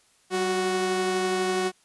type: tone pair together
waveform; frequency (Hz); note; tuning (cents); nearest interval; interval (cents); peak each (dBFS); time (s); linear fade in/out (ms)
sawtooth; 190.8 / 369.5; G3 / F#4; -47 / -2; major seventh; 1145; -28 / -20; 0.3-1.72; 50
effects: white hiss -62 dBFS RMS until 1.84 s + resampled to 24000 Hz